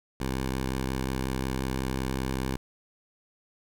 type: tone with vibrato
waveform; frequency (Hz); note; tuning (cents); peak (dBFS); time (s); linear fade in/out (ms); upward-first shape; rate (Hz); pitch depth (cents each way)
10% pulse; 65.41; C2; 0; -20; 0.2-2.57; 5; triangle; 5.8; 19
effects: none